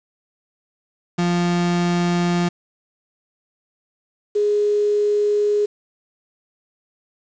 35% pulse / sine tone pair in turn, 174.61 / 415.3 Hz, F3 / G#4, 0 / 0 cents, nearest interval octave + minor third, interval 1500 cents, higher second, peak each -15 dBFS, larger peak neither, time 1.18-2.49 / 4.35-5.66 s, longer neither, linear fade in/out 10 ms, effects resampled to 16000 Hz + 7-bit

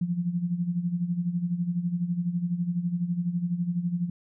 sine tone with tremolo, 174.61 Hz, F3, in tune, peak -22 dBFS, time 0.01-4.1 s, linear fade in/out 5 ms, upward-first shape sine, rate 12 Hz, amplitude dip 70%, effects none

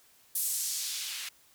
blue noise with band-pass filter sweep, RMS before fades -34 dBFS, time 0.35-1.29 s, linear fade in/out 5 ms, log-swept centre 11000 to 2300 Hz, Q 1.1, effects white hiss -62 dBFS RMS until 1.54 s

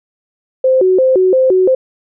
sine tone with vibrato, 440 Hz, A4, in tune, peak -7 dBFS, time 0.64-1.75 s, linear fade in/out 5 ms, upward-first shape square, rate 2.9 Hz, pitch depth 290 cents each way, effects none

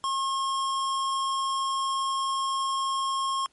square tone, 1078 Hz, C#6, 49 cents flat, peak -26 dBFS, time 0.04-3.46 s, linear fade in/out 0 ms, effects pink hiss -65 dBFS RMS until 3.52 s + MP3 48 kbps

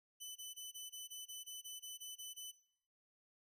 15% pulse tone bursts, 3005 Hz, F#7, 26 cents sharp, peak -39 dBFS, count 13, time 0.2-2.52 s, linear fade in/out 20 ms, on 160 ms, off 20 ms, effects noise-tail reverb RT60 0.6 s tail -17 dB re dry + resampled to 32000 Hz

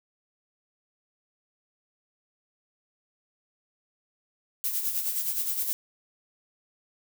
violet noise with tremolo, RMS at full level -27 dBFS, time 4.64-5.73 s, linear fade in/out 0 ms, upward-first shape sine, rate 9.6 Hz, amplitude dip 55%, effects none

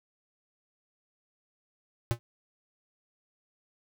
square tone with exponential decay, 117.6 Hz, A#2, 16 cents sharp, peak -20 dBFS, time 2.11-2.19 s, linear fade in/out 0 ms, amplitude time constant 16 ms, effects none

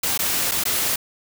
white noise with dropouts, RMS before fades -22 dBFS, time 0.03-0.96 s, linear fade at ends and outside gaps 5 ms, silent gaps 0.177-0.19 / 0.513-0.517 / 0.638-0.653 s, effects none

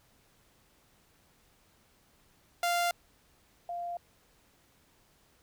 sawtooth / sine tone pair in turn, 696 / 696 Hz, F5 / F5, -6 / -6 cents, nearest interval unison, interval 0 cents, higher neither, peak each -23 / -34 dBFS, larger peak first, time 2.63-2.91 / 3.69-3.97 s, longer neither, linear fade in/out 2 ms, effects pink hiss -66 dBFS RMS until 5.42 s

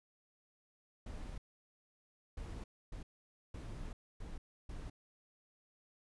brown noise bursts at uneven times, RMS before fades -45 dBFS, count 6, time 1.06-1.38 / 2.37-2.64 / 2.92-3.03 / 3.54-3.93 / 4.2-4.38 / 4.69-4.9 s, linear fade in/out 5 ms, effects resampled to 24000 Hz

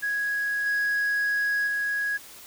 sine tone with level steps, 1661.2 Hz, G#6, in tune, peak -23 / -20 / -23 dBFS, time 0.02-2.18 s, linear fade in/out 20 ms, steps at 0.66 / 1.67 s, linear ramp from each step 2 ms, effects tanh soft clip ceiling -21 dBFS + white hiss -46 dBFS RMS until 2.46 s

